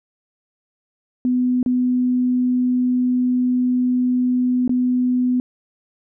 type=tone with dropouts; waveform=sine; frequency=250 Hz; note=B3; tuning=21 cents sharp; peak=-15 dBFS; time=1.25-5.4 s; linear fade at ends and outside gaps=1 ms; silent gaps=1.629-1.661 / 4.678-4.694 s; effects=none